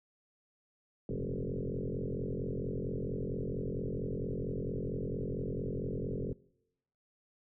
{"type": "tone with frequency modulation", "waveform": "sine", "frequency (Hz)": 138.7, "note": "C#3", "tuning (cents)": 1, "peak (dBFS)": -33, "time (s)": [1.09, 6.33], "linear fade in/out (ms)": 2, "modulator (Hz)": 44.4, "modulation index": 7.7, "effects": ["noise-tail reverb RT60 0.9 s tail -25 dB re dry"]}